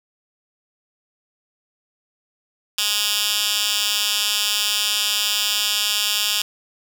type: tone with high-pass filter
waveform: 10% pulse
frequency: 207.7 Hz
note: G#3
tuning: in tune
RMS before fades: -21 dBFS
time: 2.78-6.42 s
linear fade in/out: 2 ms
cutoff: 3400 Hz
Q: 1.5
effects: none